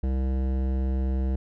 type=tone with hard clipping; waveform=sine; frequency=65.41 Hz; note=C2; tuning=in tune; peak=-25 dBFS; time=0.03-1.36 s; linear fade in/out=5 ms; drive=15 dB; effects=none